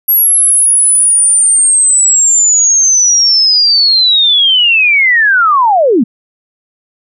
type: linear sweep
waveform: sine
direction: down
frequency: 11580 to 200 Hz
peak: -5 dBFS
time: 0.08-6.04 s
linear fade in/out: 10 ms
effects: none